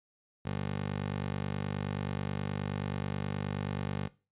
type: tone with high-pass filter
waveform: 15% pulse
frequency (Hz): 49.41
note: G1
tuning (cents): +14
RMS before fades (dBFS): -35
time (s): 0.45-4.08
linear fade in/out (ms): 10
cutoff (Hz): 120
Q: 0.96
effects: noise-tail reverb RT60 0.3 s tail -19 dB re dry + resampled to 8000 Hz